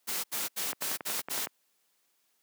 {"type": "noise bursts", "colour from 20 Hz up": "white", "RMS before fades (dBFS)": -33, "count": 6, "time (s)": [0.07, 1.465], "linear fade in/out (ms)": 20, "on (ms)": 170, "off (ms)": 75}
{"type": "click train", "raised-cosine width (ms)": 0.5, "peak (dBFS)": -21, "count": 9, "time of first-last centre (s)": [0.73, 1.471], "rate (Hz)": 10.8}
{"effects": ["white hiss -73 dBFS RMS until 2.42 s", "high-pass 200 Hz 12 dB/octave"]}